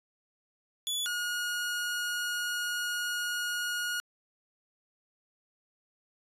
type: tone pair in turn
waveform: sawtooth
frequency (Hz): 3433 / 1440.7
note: A7 / F#6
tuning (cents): -43 / -47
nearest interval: octave + minor third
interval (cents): 1504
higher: first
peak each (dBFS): -27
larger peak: neither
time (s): 0.87-1.06 / 1.06-4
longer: second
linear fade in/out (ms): 0
effects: resampled to 32000 Hz